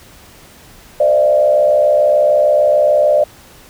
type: tone with frequency modulation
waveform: sine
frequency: 597 Hz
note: D5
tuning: 28 cents sharp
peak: -8 dBFS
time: 1-3.24 s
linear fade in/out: 5 ms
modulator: 66.7 Hz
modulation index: 0.85
effects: pink hiss -42 dBFS RMS until 3.69 s